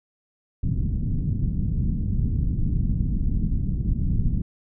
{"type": "low-pass noise", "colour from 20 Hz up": "pink", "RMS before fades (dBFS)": -23, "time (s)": [0.63, 4.42], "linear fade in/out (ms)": 5, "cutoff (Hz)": 210, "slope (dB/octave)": 24, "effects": []}